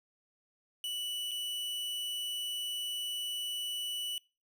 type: tone with dropouts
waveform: 45% pulse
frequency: 2960 Hz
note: F#7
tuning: in tune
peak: -34 dBFS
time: 0.84-4.18 s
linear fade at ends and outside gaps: 1 ms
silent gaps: 1.311-1.315 s
effects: noise-tail reverb RT60 0.3 s tail -23 dB re dry